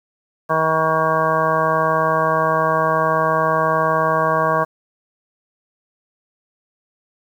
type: harmonic tone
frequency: 159.5 Hz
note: D#3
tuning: 43 cents sharp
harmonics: 1 / 2 / 3 / 4 / 5 / 6 / 7 / 9 / 10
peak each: -26 / -31 / -24 / -20 / -29 / -23 / -19 / -30 / -26 dBFS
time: 0.49-4.65 s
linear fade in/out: 20 ms
effects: 8-bit